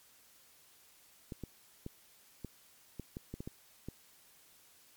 clicks, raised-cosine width 3 ms, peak -28 dBFS, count 10, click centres 1.322 / 1.437 / 1.864 / 2.447 / 2.997 / 3.169 / 3.34 / 3.405 / 3.475 / 3.886 s, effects white hiss -63 dBFS RMS until 4.96 s + MP3 96 kbps

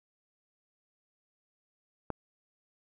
click, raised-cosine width 1 ms, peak -19 dBFS, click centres 2.103 s, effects none

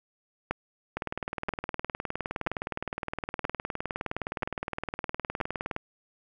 two click trains, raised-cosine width 0.5 ms, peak -13 / -16 dBFS, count 6 / 94, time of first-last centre 0.51-5.412 / 0.97-5.764 s, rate 1.02 / 19.4 Hz, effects none

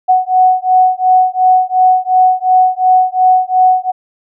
sine beating tone pair, 740 / 742.8 Hz, F#5 / F#5, 0 / +7 cents, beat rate 2.8 Hz, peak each -10 dBFS, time 0.08-3.92 s, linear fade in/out 20 ms, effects none

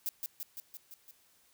violet noise with echo, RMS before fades -34 dBFS, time 0.06-0.09 s, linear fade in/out 0 ms, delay 170 ms, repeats 6, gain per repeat -3 dB, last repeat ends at 1.11 s, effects white hiss -67 dBFS RMS until 1.53 s

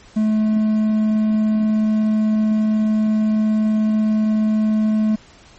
triangle tone with quantisation, 215.8 Hz, A3, 33 cents flat, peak -12 dBFS, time 0.16-5.16 s, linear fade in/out 10 ms, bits 7, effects pink hiss -47 dBFS RMS until 5.58 s + MP3 32 kbps

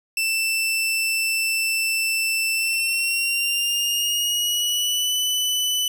sawtooth tone with pitch glide, 2665 to 2991 Hz, E7 to F#7, +18 to +18 cents, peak -17 dBFS, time 0.17-5.88 s, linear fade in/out 2 ms, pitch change +200 cents, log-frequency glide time 2.54-5.14 s, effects none

